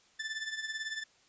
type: tone with tremolo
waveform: sawtooth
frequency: 1760 Hz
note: A6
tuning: in tune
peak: -29 dBFS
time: 0.19-1.04 s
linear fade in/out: 10 ms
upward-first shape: triangle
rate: 18 Hz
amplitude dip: 75%
effects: white hiss -65 dBFS RMS until 1.28 s + resampled to 16000 Hz